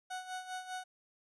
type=tone with tremolo; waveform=30% pulse; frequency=740 Hz; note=F#5; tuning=in tune; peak=-35 dBFS; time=0.1-0.84 s; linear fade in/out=10 ms; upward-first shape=sine; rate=5 Hz; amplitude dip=70%; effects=resampled to 24000 Hz